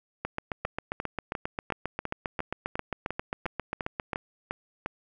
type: two click trains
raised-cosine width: 0.5 ms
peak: -16 / -15 dBFS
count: 13 / 30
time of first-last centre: 0.65-4.861 / 0.25-4.132 s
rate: 2.85 / 7.47 Hz
effects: none